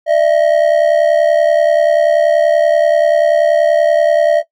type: ring-modulated tone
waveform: triangle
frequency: 632 Hz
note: D#5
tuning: 27 cents sharp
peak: -3 dBFS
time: 0.06-4.43 s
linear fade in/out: 50 ms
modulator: 35.2 Hz
effects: noise-tail reverb RT60 0.1 s tail -17 dB re dry